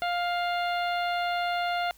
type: harmonic tone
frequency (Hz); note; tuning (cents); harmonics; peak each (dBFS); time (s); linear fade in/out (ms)
702; F5; +9; 1 / 2 / 3 / 4 / 5 / 6; -27 / -33 / -37 / -39 / -41 / -43; 0.02-1.91; 0
effects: added 50 Hz sine -58 dBFS peak until 1.97 s + white hiss -58 dBFS RMS until 1.97 s